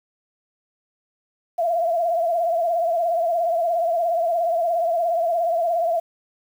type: tone with vibrato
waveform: sine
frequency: 678 Hz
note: E5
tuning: 49 cents sharp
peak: -18 dBFS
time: 1.58-6 s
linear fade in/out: 10 ms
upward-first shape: triangle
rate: 17 Hz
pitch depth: 92 cents each way
effects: 8-bit